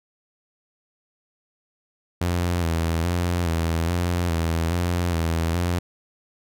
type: tone with vibrato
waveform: sawtooth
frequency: 85 Hz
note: F2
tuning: 46 cents flat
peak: -17 dBFS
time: 2.21-5.79 s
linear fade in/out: 5 ms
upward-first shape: square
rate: 1.2 Hz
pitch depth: 51 cents each way
effects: none